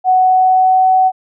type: tone with pitch glide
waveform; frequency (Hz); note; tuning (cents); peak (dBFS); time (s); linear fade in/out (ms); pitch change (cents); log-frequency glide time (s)
sine; 743 to 750.8; F#5 to F#5; +7 to +25; -7; 0.04-1.12; 50; +18; 0.16-0.85
effects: none